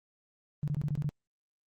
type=tone bursts; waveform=sine; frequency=146.83 Hz; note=D3; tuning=in tune; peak=-28 dBFS; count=7; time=0.63-1.091 s; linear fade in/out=0 ms; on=47 ms; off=22 ms; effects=Opus 24 kbps